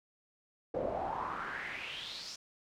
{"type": "noise with band-pass filter sweep", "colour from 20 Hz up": "brown", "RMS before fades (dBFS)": -39, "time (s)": [0.74, 2.36], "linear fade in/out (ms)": 5, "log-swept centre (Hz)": [490, 5600], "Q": 5.2, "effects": []}